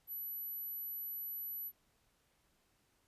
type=tone; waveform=sine; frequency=11840 Hz; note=F#9; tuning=in tune; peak=-40 dBFS; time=0.07-1.72 s; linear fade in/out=50 ms; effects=pink hiss -75 dBFS RMS until 3.07 s + resampled to 32000 Hz